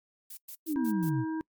violet noise bursts, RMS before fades -43 dBFS, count 5, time 0.3-1.095 s, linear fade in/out 5 ms, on 71 ms, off 110 ms
sine exponential sweep, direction down, 334.8 to 116.54 Hz, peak -27 dBFS, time 0.66-1.25 s, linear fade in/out 50 ms
harmonic tone, 318.5 Hz, D#4, 41 cents sharp, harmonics 1 / 3 / 5, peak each -30 / -41 / -47 dBFS, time 0.76-1.41 s, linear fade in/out 0 ms
effects noise-tail reverb RT60 0.1 s tail -25 dB re dry + MP3 96 kbps

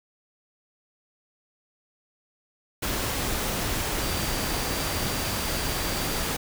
sine tone in noise, 4699 Hz, D8, in tune, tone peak -39 dBFS, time 4.01-6.27 s, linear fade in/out 10 ms, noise pink, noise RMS -28 dBFS, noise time 2.82-6.37 s, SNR -14 dB, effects none

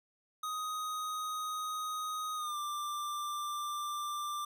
square tone with pitch glide, 1251 to 1183.5 Hz, D#6 to D6, +9 to +13 cents, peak -36 dBFS, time 0.43-4.45 s, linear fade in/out 5 ms, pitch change -96 cents, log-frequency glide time 2.35-2.57 s, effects none

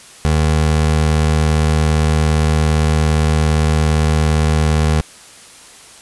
25% pulse tone, 77.5 Hz, D#2, 6 cents flat, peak -8 dBFS, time 0.25-5.01 s, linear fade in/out 0 ms, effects white hiss -40 dBFS RMS until 6.01 s + resampled to 24000 Hz

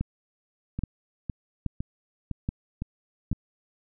two click trains, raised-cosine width 5 ms, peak -18 / -15 dBFS, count 6 / 5, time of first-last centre 0.79-3.328 / 0.01-3.316 s, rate 1.97 / 1.21 Hz, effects none

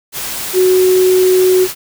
sine tone in noise, 370 Hz, F#4, in tune, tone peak -7 dBFS, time 0.53-1.68 s, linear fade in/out 50 ms, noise white, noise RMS -22 dBFS, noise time 0.12-1.75 s, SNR +12 dB, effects none

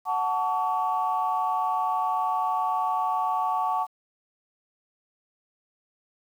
sine chord, F# minor, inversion none, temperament equal with one note detuned, 740 / 880 / 1132.7 Hz, F#5 / A5 / C#6, 0 / 0 / +37 cents, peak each -27 dBFS, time 0.05-3.87 s, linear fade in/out 50 ms, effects tanh soft clip ceiling -14 dBFS + 9-bit

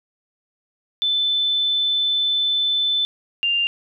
sine tone pair in turn, 3520 / 2794 Hz, A7 / F7, 0 / 0 cents, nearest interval major third, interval 400 cents, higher first, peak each -17 dBFS, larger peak neither, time 1.02-3.05 / 3.43-3.67 s, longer first, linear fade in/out 0 ms, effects none

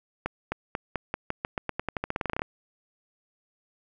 accelerating click train, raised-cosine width 0.5 ms, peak -13 dBFS, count 22, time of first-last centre 0.26-2.419 s, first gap 260 ms, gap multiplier 0.89, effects none

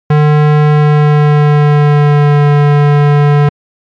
square tone with pitch glide, 150 to 145.81 Hz, D3 to D3, +37 to -12 cents, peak -5 dBFS, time 0.1-3.49 s, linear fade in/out 5 ms, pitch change -49 cents, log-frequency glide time 0.61-2.46 s, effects low-pass 2000 Hz 12 dB/octave + MP3 96 kbps

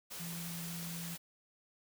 sine tone in noise, 169.5 Hz, E3, 49 cents sharp, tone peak -42 dBFS, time 0.19-1.16 s, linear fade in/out 20 ms, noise white, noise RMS -45 dBFS, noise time 0.1-1.18 s, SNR 0 dB, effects none

